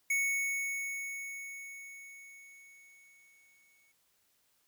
square tone with exponential decay, 2217 Hz, C#7, in tune, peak -28 dBFS, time 0.1-3.92 s, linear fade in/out 5 ms, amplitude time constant 830 ms, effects white hiss -73 dBFS RMS until 4.67 s

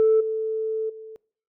sine tone with level steps, 440 Hz, A4, in tune, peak -13 / -23 / -37 dBFS, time 0-1.16 s, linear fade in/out 0 ms, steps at 0.2 / 0.89 s, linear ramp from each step 10 ms, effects noise-tail reverb RT60 0.5 s tail -24 dB re dry + tanh soft clip ceiling -11 dBFS

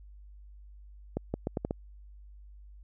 accelerating click train, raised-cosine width 2 ms, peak -17 dBFS, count 6, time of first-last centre 1.17-1.709 s, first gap 170 ms, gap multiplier 0.77, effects added 50 Hz sine -48 dBFS peak until 2.83 s

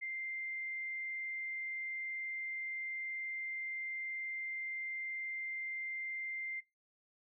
sine tone, 2093 Hz, C7, in tune, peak -38 dBFS, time 0.01-6.61 s, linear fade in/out 20 ms, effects noise-tail reverb RT60 0.2 s tail -19 dB re dry

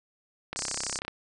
click train, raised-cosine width 0.3 ms, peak -17 dBFS, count 19, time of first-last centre 0.53-1.08 s, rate 32.7 Hz
white band-pass noise, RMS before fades -35 dBFS, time 0.56-0.99 s, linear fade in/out 10 ms, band 4400 to 8800 Hz, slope 96 dB/octave
effects none

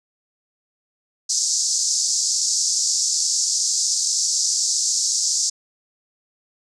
white band-pass noise, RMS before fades -21 dBFS, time 1.29-5.5 s, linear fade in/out 10 ms, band 4800 to 7500 Hz, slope 48 dB/octave, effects none

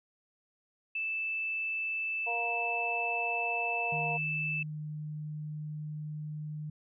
sine tone, 2637 Hz, E7, in tune, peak -31 dBFS, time 0.95-4.63 s, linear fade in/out 5 ms
harmonic tone, 234.9 Hz, A#3, 13 cents sharp, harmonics 2 / 3 / 4, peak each -40 / -35 / -40 dBFS, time 2.26-4.18 s, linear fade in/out 20 ms
sine tone with pitch glide, 153.9 to 151.87 Hz, D#3 to D#3, -19 to -42 cents, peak -36 dBFS, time 3.92-6.7 s, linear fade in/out 5 ms, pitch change -23 cents, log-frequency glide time 4.54-4.8 s
effects none

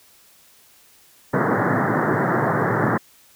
pink band-pass noise, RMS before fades -20 dBFS, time 1.33-2.98 s, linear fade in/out 10 ms, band 110 to 1900 Hz, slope 96 dB/octave, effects white hiss -53 dBFS RMS until 3.35 s

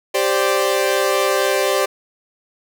sawtooth chord, G suspended fourth, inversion none, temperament equal, 392 / 523.3 / 587.3 Hz, G4 / C5 / D5, 0 / 0 / 0 cents, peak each -16 dBFS, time 0.14-1.86 s, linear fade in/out 10 ms, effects none

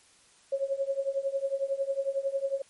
sine tone with tremolo, 547 Hz, C#5, 23 cents flat, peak -23 dBFS, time 0.52-2.62 s, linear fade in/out 5 ms, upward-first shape triangle, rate 11 Hz, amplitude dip 95%, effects white hiss -60 dBFS RMS until 2.69 s + MP3 48 kbps

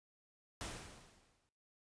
pink noise with exponential decay, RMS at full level -42 dBFS, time 0.61-1.49 s, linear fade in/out 0 ms, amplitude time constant 190 ms, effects noise-tail reverb RT60 0.6 s tail -19 dB re dry + resampled to 22050 Hz

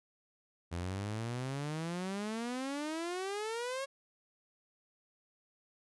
sawtooth exponential sweep, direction up, 83.5 to 554.4 Hz, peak -32 dBFS, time 0.71-3.86 s, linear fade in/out 20 ms, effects resampled to 24000 Hz

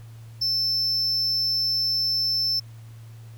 triangle tone, 5310 Hz, E8, 12 cents sharp, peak -20 dBFS, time 0.41-2.6 s, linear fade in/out 10 ms, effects added 113 Hz sine -40 dBFS peak until 3.37 s + pink hiss -56 dBFS RMS until 3.37 s

